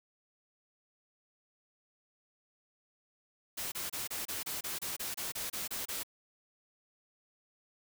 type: noise bursts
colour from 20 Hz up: white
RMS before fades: -38 dBFS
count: 14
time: 3.57-6.034 s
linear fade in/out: 10 ms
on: 150 ms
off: 28 ms
effects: none